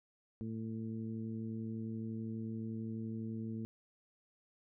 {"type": "harmonic tone", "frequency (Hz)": 111.7, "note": "A2", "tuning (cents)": 27, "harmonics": [1, 2, 3, 4], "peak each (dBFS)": [-43, -40, -49, -54], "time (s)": [0.41, 3.65], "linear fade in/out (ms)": 0, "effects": []}